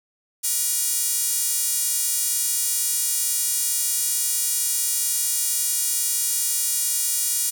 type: tone with high-pass filter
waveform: sawtooth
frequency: 477.8 Hz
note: A#4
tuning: 43 cents sharp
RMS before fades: -23 dBFS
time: 0.43-7.51 s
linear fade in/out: 20 ms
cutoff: 8100 Hz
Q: 1.4
effects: none